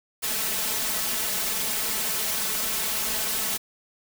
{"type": "noise with comb filter", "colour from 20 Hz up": "white", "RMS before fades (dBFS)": -27, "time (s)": [0.22, 3.58], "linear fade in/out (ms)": 20, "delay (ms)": 4.6, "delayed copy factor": 0.95, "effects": []}